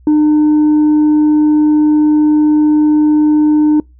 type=tone with tanh clipping; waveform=sine; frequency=302.6 Hz; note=D#4; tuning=48 cents flat; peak=-7 dBFS; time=0.07-3.8 s; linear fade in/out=2 ms; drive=2 dB; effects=noise-tail reverb RT60 0.2 s tail -26 dB re dry + added 62 Hz sine -40 dBFS peak until 3.99 s